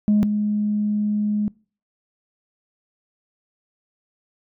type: tone pair in turn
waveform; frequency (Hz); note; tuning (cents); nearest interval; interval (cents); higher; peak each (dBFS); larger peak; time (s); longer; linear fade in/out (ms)
sine; 209.2 / 209.2; G#3 / G#3; +13 / +13; unison; 0; neither; -12 / -18; first; 0.08-0.23 / 0.23-1.48; second; 0
effects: noise-tail reverb RT60 0.4 s tail -25 dB re dry + tanh soft clip ceiling -11 dBFS